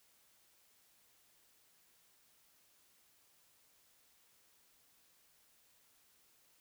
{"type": "silence", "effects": ["white hiss -70 dBFS RMS until 6.6 s"]}